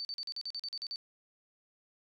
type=tone bursts; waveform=sine; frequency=4564 Hz; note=C#8; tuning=50 cents sharp; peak=-36 dBFS; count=11; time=0-0.959 s; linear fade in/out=0 ms; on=49 ms; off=42 ms; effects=none